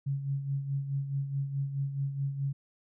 sine tone with tremolo, 138.59 Hz, C#3, in tune, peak -27 dBFS, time 0.06-2.53 s, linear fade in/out 10 ms, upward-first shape sine, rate 4.7 Hz, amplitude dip 60%, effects none

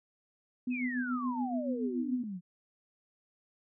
sine tone with tremolo, 249.3 Hz, B3, 16 cents sharp, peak -29 dBFS, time 0.67-2.24 s, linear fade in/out 5 ms, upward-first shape sine, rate 7 Hz, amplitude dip 60%
sine exponential sweep, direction down, 2637 to 170.1 Hz, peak -36 dBFS, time 0.7-2.41 s, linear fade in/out 50 ms
effects none

